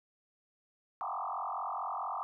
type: tone with frequency modulation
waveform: sine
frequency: 977 Hz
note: B5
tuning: 19 cents flat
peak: -34 dBFS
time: 1.01-2.23 s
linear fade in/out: 0 ms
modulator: 44.5 Hz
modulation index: 5.9
effects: none